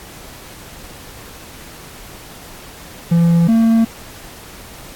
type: tone pair in turn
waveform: triangle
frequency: 169.2 / 226.7 Hz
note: E3 / A#3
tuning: +45 / -48 cents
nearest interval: perfect fourth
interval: 507 cents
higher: second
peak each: -7 dBFS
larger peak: neither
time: 3.11-3.48 / 3.48-3.85 s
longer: neither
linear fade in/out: 10 ms
effects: pink hiss -37 dBFS RMS until 4.95 s + AAC 64 kbps